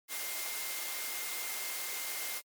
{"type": "tone in noise", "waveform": "sine", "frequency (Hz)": 2108, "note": "C7", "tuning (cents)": 12, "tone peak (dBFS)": -45, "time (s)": [0.08, 2.42], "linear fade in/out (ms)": 50, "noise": "white", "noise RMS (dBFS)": -38, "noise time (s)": [0.08, 2.42], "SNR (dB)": -10, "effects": ["high-pass 400 Hz 12 dB/octave", "MP3 96 kbps"]}